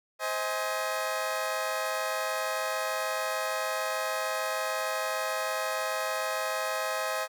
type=chord; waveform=20% pulse; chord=Ab major; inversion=first; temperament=equal with one note detuned; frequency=523.3 / 634.6 / 830.6 Hz; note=C5 / Eb5 / Ab5; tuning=0 / +34 / 0 cents; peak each=-29 / -27 / -31 dBFS; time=0.19-7.28 s; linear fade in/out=50 ms; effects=none